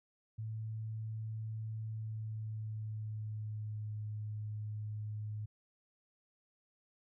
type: tone with pitch glide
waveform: sine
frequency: 110 to 106.38 Hz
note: A2 to G#2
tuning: 0 to +42 cents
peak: -38 dBFS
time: 0.38-5.46 s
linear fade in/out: 10 ms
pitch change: -58 cents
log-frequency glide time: 1.88-3.97 s
effects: none